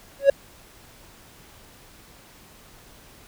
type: tone with exponential growth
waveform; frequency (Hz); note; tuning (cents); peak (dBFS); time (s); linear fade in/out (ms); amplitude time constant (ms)
triangle; 554.4; C#5; 0; -5; 0.19-0.3; 5; 23
effects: pink hiss -50 dBFS RMS until 3.27 s